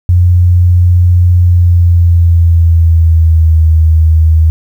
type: tone with pitch glide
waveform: sine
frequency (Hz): 88.5 to 79.76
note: F2 to D#2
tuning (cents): +23 to +43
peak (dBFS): -3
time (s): 0.09-4.5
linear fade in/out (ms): 0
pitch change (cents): -180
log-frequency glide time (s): 1.39-3.6
effects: 7-bit